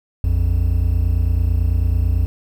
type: tone pair together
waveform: triangle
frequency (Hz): 58.27 / 87.31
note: A#1 / F2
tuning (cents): 0 / 0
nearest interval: perfect fifth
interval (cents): 700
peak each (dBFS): -15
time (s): 0.24-2.26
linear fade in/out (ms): 0
effects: 8-bit